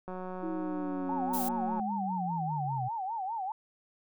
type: click train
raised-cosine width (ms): 1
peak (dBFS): -27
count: 317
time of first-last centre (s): 0.08-1.797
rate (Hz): 184
type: linear sweep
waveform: sine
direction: down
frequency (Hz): 330 to 122.8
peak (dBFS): -33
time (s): 0.42-2.89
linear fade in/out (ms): 20
type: tone with vibrato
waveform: sine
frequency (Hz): 830.6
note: G#5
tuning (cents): 0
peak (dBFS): -32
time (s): 1.09-3.52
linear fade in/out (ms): 2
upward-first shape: sine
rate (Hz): 5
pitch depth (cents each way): 200
type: noise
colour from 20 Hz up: violet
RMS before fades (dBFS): -36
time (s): 1.33-1.49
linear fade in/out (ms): 10
effects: none